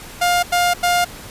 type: tone bursts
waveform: sawtooth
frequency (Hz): 706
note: F5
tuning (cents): +19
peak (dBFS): -10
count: 3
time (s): 0.21-1.048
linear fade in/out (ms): 10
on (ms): 220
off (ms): 89
effects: pink hiss -36 dBFS RMS until 1.3 s + resampled to 32000 Hz